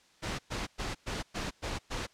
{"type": "noise bursts", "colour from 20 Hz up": "pink", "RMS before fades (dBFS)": -35, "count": 7, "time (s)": [0.22, 2.07], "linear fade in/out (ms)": 20, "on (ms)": 170, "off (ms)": 110, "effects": ["white hiss -63 dBFS RMS until 2.13 s", "low-pass 6000 Hz 12 dB/octave"]}